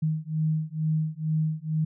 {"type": "beating tone pair", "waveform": "sine", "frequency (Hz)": [155.56, 157.76], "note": ["D#3", "D#3"], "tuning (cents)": [0, 24], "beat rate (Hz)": 2.2, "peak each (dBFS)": -27, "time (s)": [0.02, 1.85], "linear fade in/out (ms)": 10, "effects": []}